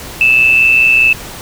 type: tone with amplitude modulation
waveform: sine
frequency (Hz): 2637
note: E7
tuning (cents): 0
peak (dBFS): -3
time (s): 0.21-1.13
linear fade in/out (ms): 2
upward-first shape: sine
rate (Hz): 125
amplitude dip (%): 55
effects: pink hiss -28 dBFS RMS until 1.41 s